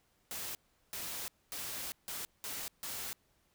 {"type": "noise bursts at uneven times", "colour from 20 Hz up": "white", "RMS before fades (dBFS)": -41, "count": 6, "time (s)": [[0.31, 0.55], [0.93, 1.28], [1.52, 1.92], [2.08, 2.25], [2.44, 2.68], [2.83, 3.13]], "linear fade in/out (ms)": 0, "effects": ["pink hiss -73 dBFS RMS until 3.54 s"]}